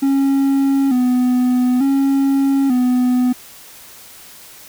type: tone with vibrato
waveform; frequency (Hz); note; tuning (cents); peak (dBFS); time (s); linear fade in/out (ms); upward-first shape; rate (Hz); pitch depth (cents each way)
triangle; 261.6; C4; 0; -10; 0.02-3.33; 10; square; 0.56; 80
effects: white hiss -40 dBFS RMS until 4.68 s